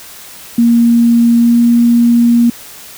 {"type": "tone with pitch glide", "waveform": "sine", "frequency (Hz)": [234.5, 236.4], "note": ["A#3", "A#3"], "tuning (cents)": [11, 24], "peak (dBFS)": -5, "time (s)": [0.58, 2.5], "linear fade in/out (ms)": 5, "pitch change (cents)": 13, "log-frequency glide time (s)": [1.35, 1.57], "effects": ["white hiss -33 dBFS RMS until 2.97 s"]}